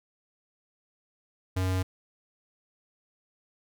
square tone, 93 Hz, F#2, 9 cents sharp, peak -26 dBFS, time 1.56-1.83 s, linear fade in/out 10 ms, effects none

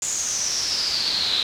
brown noise with band-pass filter sweep, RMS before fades -24 dBFS, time 0.02-1.43 s, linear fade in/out 2 ms, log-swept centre 7100 to 3800 Hz, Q 9.9, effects none

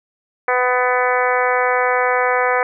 harmonic tone, 250 Hz, B3, 21 cents sharp, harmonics 2 / 3 / 4 / 5 / 6 / 7 / 8 / 9, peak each -19 / -21 / -22 / -23 / -24 / -24 / -25 / -26 dBFS, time 0.48-2.63 s, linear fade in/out 2 ms, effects none

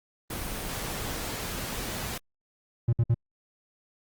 pink noise, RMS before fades -34 dBFS, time 0.3-2.18 s, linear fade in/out 5 ms
triangle tone bursts, 116.54 Hz, A#2, in tune, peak -17 dBFS, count 3, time 2.88-3.144 s, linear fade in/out 5 ms, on 48 ms, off 60 ms
effects Opus 24 kbps

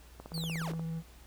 click train, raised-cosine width 1 ms, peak -30 dBFS, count 11, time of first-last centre 0.2-0.795 s, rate 16.8 Hz
triangle tone with vibrato, 163.4 Hz, E3, 15 cents flat, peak -32 dBFS, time 0.31-1.03 s, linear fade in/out 50 ms, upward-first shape sine, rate 16 Hz, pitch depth 12 cents each way
40% pulse linear sweep, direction down, 4701 to 220 Hz, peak -38 dBFS, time 0.34-0.72 s, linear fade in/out 2 ms
effects added 60 Hz sine -53 dBFS peak until 1.26 s + pink hiss -59 dBFS RMS until 1.26 s

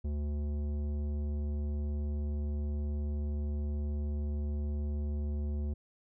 sine tone with tanh clipping, 73.42 Hz, D2, in tune, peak -33 dBFS, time 0.04-5.74 s, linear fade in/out 10 ms, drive 13 dB, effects none

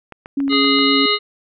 clicks, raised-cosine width 0.5 ms, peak -19 dBFS, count 7, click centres 0.123 / 0.259 / 0.403 / 0.48 / 0.527 / 0.645 / 0.788 s
sine tone with vibrato, 276.8 Hz, C#4, 2 cents flat, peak -16 dBFS, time 0.37-1.06 s, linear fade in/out 5 ms, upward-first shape sine, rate 7.8 Hz, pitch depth 10 cents each way
harmonic tone, 415.3 Hz, G#4, in tune, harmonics 1 / 3 / 5 / 7 / 9 / 10, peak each -21 / -21 / -21 / -21 / -21 / -21 dBFS, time 0.49-1.19 s, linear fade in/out 50 ms
effects none

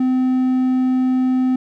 triangle tone, 256.6 Hz, C4, 34 cents flat, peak -12 dBFS, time 0-1.56 s, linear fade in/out 5 ms, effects none

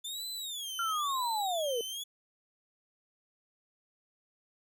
sawtooth tone with vibrato, 3506 Hz, A7, 7 cents flat, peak -34 dBFS, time 0.04-2.04 s, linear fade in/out 10 ms, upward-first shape sine, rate 0.99 Hz, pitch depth 240 cents each way
sine linear sweep, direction down, 1396.9 to 446.2 Hz, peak -30 dBFS, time 0.79-1.81 s, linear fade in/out 2 ms
effects none

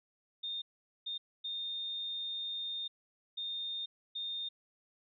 sine tone bursts at uneven times, 3649 Hz, A#7, 38 cents flat, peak -36 dBFS, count 5, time 0.43-0.62 / 1.06-1.18 / 1.44-2.88 / 3.37-3.86 / 4.15-4.49 s, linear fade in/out 10 ms, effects none

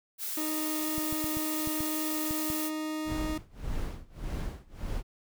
blue noise, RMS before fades -35 dBFS, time 0.18-2.71 s, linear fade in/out 50 ms
40% pulse tone, 310.1 Hz, D#4, 6 cents flat, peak -31 dBFS, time 0.37-3.38 s, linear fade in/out 5 ms
clicks, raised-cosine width 5 ms, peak -26 dBFS, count 8, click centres 0.981 / 1.127 / 1.243 / 1.37 / 1.674 / 1.806 / 2.309 / 2.502 s
brown noise with tremolo, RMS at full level -32 dBFS, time 3.05-5.03 s, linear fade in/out 50 ms, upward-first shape sine, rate 1.7 Hz, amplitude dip 95%
effects none

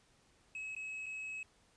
triangle tone with dropouts, 2570 Hz, E7, 45 cents flat, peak -39 dBFS, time 0.55-1.43 s, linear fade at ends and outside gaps 2 ms, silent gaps 0.75-0.764 / 1.06-1.064 s, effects pink hiss -69 dBFS RMS until 1.76 s + resampled to 22050 Hz

